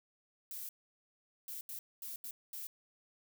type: noise bursts at uneven times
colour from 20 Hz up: violet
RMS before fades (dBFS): -44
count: 6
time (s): 0.51-0.69 / 1.48-1.61 / 1.69-1.79 / 2.02-2.16 / 2.24-2.31 / 2.53-2.67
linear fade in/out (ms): 2
effects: none